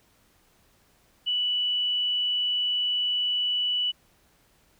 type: tone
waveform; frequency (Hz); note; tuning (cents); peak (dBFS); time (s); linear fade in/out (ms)
sine; 2960; F#7; 0; -23; 1.26-3.92; 20
effects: pink hiss -63 dBFS RMS until 4.79 s